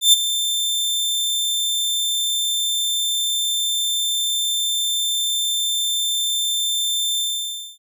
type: tone with ADSR envelope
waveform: sawtooth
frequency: 3567 Hz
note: A7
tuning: 23 cents sharp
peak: -4 dBFS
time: 0.01-7.78 s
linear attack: 120 ms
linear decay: 17 ms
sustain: -12 dB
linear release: 600 ms
effects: none